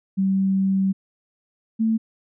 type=tone pair in turn; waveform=sine; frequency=192.6 / 222.8 Hz; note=G3 / A3; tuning=-30 / +22 cents; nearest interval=minor third; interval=252 cents; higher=second; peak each=-17 dBFS; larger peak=neither; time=0.17-0.93 / 1.79-1.98 s; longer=first; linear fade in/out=20 ms; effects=none